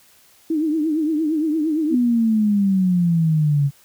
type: tone with vibrato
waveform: sine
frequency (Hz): 311.1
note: D#4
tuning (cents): 0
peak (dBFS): -17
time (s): 0.5-1.95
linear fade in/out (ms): 5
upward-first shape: triangle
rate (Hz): 8.7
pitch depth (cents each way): 110
type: exponential sweep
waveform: sine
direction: down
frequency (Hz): 253.4 to 138.59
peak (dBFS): -14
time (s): 1.9-3.71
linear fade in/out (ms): 50
effects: white hiss -53 dBFS RMS until 3.84 s